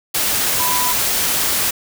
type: tone in noise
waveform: sine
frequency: 993 Hz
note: B5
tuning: 9 cents sharp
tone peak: -20 dBFS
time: 0.59-0.93 s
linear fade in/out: 10 ms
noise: white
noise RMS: -18 dBFS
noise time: 0.14-1.71 s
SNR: -5 dB
effects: none